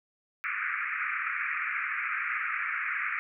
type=band-pass noise; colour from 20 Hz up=white; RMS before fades=-32 dBFS; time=0.44-3.19 s; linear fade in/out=0 ms; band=1200 to 2400 Hz; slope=96 dB/octave; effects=none